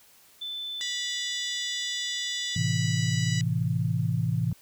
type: tone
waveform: sine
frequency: 3520 Hz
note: A7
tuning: in tune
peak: -32 dBFS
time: 0.41-2.56 s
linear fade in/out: 10 ms
type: harmonic tone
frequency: 981 Hz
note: B5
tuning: 12 cents flat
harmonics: 2 / 3 / 4 / 5 / 6 / 7 / 8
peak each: -36 / -38 / -39 / -40 / -41 / -41 / -42 dBFS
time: 0.81-3.41 s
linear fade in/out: 0 ms
type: chord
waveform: sine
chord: A minor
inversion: none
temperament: equal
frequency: 110 / 130.81 / 164.81 Hz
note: A2 / C3 / E3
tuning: 0 / 0 / 0 cents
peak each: -28 dBFS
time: 2.56-4.53 s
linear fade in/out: 5 ms
type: click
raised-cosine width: 1 ms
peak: -37 dBFS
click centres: 4.516 s
effects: white hiss -57 dBFS RMS until 4.61 s